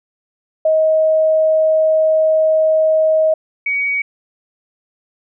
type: tone pair in turn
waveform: sine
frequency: 631 / 2254 Hz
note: D#5 / C#7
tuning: +24 / +28 cents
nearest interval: octave + minor seventh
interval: 2204 cents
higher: second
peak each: -10 / -15 dBFS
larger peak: first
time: 0.65-3.34 / 3.66-4.02 s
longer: first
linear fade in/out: 5 ms
effects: none